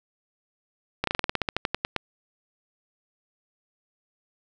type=slowing click train; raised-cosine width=0.3 ms; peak=-8 dBFS; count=15; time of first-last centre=1.04-1.963 s; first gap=33 ms; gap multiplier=1.1; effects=none